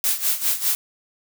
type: noise with tremolo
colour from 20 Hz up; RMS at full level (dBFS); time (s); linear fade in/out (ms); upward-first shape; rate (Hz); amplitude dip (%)
blue; -19; 0.04-0.75; 0; sine; 5; 80
effects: none